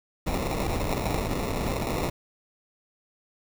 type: noise with sample-and-hold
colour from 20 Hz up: pink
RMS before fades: -28 dBFS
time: 0.26-2.1 s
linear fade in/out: 10 ms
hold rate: 1575 Hz
effects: none